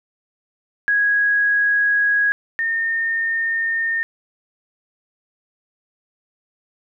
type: tone pair in turn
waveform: sine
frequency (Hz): 1657 / 1824.4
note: G#6 / A#6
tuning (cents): -4 / -38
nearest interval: major second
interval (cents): 166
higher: second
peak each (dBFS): -14 / -18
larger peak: first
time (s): 0.88-2.32 / 2.59-4.03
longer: neither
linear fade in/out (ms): 0
effects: none